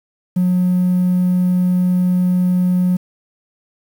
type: tone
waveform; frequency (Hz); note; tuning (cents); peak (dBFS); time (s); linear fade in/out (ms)
triangle; 181; F#3; -38; -9; 0.36-2.97; 10
effects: tanh soft clip ceiling -8 dBFS + 7-bit